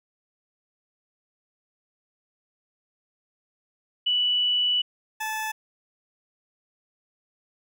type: tone pair in turn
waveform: sine / 20% pulse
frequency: 2959 / 870.4 Hz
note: F#7 / A5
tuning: -1 / -19 cents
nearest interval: octave + major sixth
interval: 2118 cents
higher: first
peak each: -20 / -23 dBFS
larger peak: first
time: 4.06-4.82 / 5.2-5.52 s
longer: first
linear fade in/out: 10 ms
effects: none